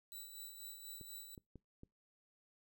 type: tone with tremolo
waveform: 5% pulse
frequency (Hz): 3951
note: B7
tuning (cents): 0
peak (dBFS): -39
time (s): 0.12-1.35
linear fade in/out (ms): 0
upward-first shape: sine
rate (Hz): 4.1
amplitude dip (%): 50
type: clicks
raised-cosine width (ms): 3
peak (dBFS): -40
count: 4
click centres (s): 1.012 / 1.378 / 1.557 / 1.834
effects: noise-tail reverb RT60 0.2 s tail -24 dB re dry